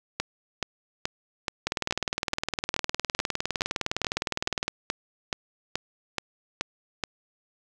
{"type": "two click trains", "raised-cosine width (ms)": 0.2, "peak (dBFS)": [-9, -9], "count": [60, 17], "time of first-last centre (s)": [[1.67, 4.68], [0.2, 7.038]], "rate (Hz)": [19.6, 2.34], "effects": []}